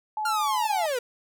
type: tone with vibrato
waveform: sine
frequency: 857 Hz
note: A5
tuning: 46 cents flat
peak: -26 dBFS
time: 0.17-0.86 s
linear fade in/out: 2 ms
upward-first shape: sine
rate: 12 Hz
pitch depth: 11 cents each way
type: linear sweep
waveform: 45% pulse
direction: down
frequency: 1417 to 466.2 Hz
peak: -25 dBFS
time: 0.25-0.99 s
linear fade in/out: 5 ms
effects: none